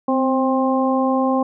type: harmonic tone with a mistuned harmonic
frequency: 264.6 Hz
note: C4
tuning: 20 cents sharp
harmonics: 1 / 2 / 3 / 4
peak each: -18 / -21 / -23 / -24 dBFS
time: 0.08-1.43 s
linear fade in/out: 5 ms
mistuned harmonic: 1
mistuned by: -32 cents
effects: none